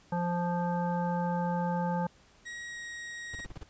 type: harmonic tone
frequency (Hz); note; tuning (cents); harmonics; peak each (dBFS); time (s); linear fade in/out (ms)
174.61; F3; 0; 1 / 3 / 5 / 7 / 9; -30 / -36 / -33 / -46 / -45; 0.12-2.07; 5
type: tone with pitch glide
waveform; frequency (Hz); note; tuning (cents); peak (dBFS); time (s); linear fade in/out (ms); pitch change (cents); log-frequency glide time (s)
40% pulse; 1898 to 1887.1; A#6 to A#6; +31 to +21; -38; 2.45-3.46; 20; -10; 2.67-2.8
type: noise bursts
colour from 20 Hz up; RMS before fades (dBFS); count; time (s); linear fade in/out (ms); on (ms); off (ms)
brown; -40; 6; 3.33-3.634; 5; 24; 32
effects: pink hiss -61 dBFS RMS until 3.69 s + resampled to 16000 Hz